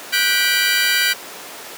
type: chord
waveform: 25% pulse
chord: G major seventh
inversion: third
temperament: just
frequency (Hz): 1470 / 1568 / 1960 / 2352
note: F#6 / G6 / B6 / D7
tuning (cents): -12 / 0 / -14 / +2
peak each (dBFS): -17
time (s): 0.12-1.14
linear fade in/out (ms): 20
effects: pink hiss -33 dBFS RMS until 1.77 s + high-pass 400 Hz 12 dB/octave